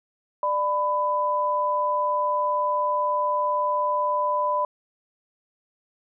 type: tone pair together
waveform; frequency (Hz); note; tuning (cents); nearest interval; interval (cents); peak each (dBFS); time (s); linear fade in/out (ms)
sine; 594 / 999; D5 / B5; +20 / +20; major sixth; 900; -26 / -22; 0.43-4.65; 2
effects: none